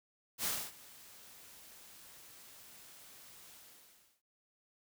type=noise with ADSR envelope; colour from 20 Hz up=white; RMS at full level=-34 dBFS; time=0.38-4.22 s; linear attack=71 ms; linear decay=260 ms; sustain=-22 dB; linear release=700 ms; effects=none